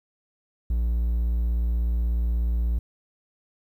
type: tone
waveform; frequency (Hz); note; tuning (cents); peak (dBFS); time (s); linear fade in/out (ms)
triangle; 58.27; A#1; 0; -19; 0.7-2.79; 5
effects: 10-bit